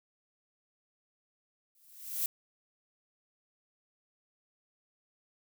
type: noise with exponential growth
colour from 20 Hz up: violet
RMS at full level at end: -29 dBFS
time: 1.75-2.26 s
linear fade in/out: 2 ms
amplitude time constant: 110 ms
effects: none